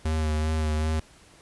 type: tone with vibrato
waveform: square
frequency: 77.78 Hz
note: D#2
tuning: in tune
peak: -24 dBFS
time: 0.05-1 s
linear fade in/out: 5 ms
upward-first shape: sine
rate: 2.6 Hz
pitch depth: 25 cents each way
effects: pink hiss -54 dBFS RMS until 1.41 s + resampled to 24000 Hz